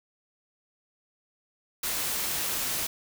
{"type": "noise", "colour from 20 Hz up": "white", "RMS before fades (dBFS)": -30, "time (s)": [1.83, 2.87], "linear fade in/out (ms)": 5, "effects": []}